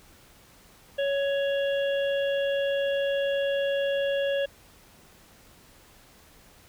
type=harmonic tone; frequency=557 Hz; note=C#5; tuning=8 cents sharp; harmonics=1 / 3 / 5 / 6; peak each=-24 / -35 / -38 / -39 dBFS; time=0.98-4.46 s; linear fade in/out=10 ms; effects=pink hiss -55 dBFS RMS until 6.68 s